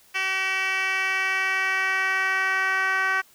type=tone with band-pass filter sweep; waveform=10% pulse; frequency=381 Hz; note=G4; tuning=49 cents flat; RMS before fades=-24 dBFS; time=0.14-3.22 s; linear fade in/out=20 ms; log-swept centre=2600 to 1600 Hz; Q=2.1; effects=white hiss -56 dBFS RMS until 3.34 s